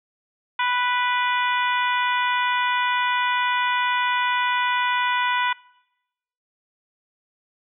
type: harmonic tone with a mistuned harmonic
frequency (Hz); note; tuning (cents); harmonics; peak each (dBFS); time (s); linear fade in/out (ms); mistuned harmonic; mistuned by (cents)
493.9; B4; 0; 2 / 3 / 4 / 5 / 6 / 7; -22 / -26 / -28 / -30 / -32 / -33; 0.59-5.53; 5; 5; -23
effects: noise-tail reverb RT60 0.9 s tail -23 dB re dry